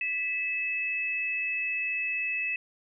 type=tone pair together; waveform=sine; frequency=1981 / 2602 Hz; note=B6 / E7; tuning=+5 / -23 cents; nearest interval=perfect fourth; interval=472 cents; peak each=-36 / -28 dBFS; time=0.01-2.56 s; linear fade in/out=2 ms; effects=none